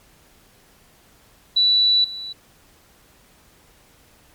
sine tone with level steps, 3951 Hz, B7, in tune, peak -13 / -29 dBFS, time 1.56-2.33 s, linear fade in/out 10 ms, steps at 2.04 s, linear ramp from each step 5 ms, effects pink hiss -54 dBFS RMS until 4.34 s + MP3 96 kbps

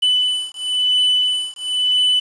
triangle beating tone pair, 2994 / 2994.98 Hz, F#7 / F#7, +20 / +20 cents, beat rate 0.98 Hz, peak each -17 dBFS, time 0.02-2.2 s, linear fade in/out 10 ms, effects resampled to 22050 Hz + 7-bit

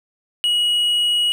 triangle tone with tanh clipping, 2907 Hz, F#7, 31 cents flat, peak -16 dBFS, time 0.44-1.32 s, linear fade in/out 0 ms, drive 8 dB, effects none

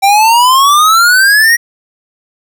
square exponential sweep, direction up, 774 to 1912 Hz, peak -5 dBFS, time 0.02-1.57 s, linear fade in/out 20 ms, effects none

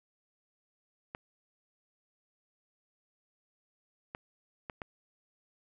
clicks, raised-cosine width 0.5 ms, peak -24 dBFS, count 4, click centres 1.149 / 4.149 / 4.698 / 4.818 s, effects none

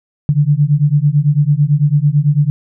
sine beating tone pair, 142.1 / 151.1 Hz, C#3 / D3, +43 / +50 cents, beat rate 9 Hz, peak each -12 dBFS, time 0.29-2.5 s, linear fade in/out 0 ms, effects none

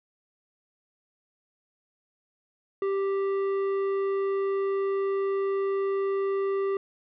sine tone with tanh clipping, 392 Hz, G4, in tune, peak -26 dBFS, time 2.82-6.77 s, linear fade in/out 2 ms, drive 10 dB, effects none

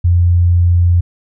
sine tone, 87.31 Hz, F2, in tune, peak -7 dBFS, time 0.04-1.01 s, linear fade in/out 10 ms, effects none

